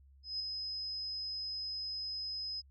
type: tone with ADSR envelope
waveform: sine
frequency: 5070 Hz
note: D#8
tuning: 32 cents sharp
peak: -33 dBFS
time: 0.23-2.62 s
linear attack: 170 ms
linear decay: 3 ms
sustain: -4 dB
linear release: 28 ms
effects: added 68 Hz sine -58 dBFS peak until 2.7 s